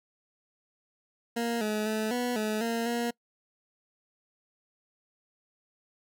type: tone with pitch steps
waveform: 20% pulse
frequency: 234 / 213.1 / 217.2 / 245.2 / 214.9 / 230.8 / 236.9 Hz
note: A#3 / G#3 / A3 / B3 / A3 / A#3 / A#3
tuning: +7 / +45 / -22 / -12 / -41 / -17 / +28 cents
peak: -23 dBFS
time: 1.36-3.11 s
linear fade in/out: 10 ms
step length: 250 ms
effects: noise-tail reverb RT60 0.1 s tail -25 dB re dry